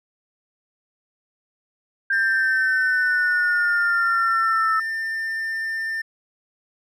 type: linear sweep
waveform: sine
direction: down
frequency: 1594 to 1306 Hz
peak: -18 dBFS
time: 2.1-4.8 s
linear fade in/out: 5 ms
type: tone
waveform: triangle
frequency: 1796 Hz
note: A6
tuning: 35 cents sharp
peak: -22 dBFS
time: 2.12-6.02 s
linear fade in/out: 10 ms
effects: none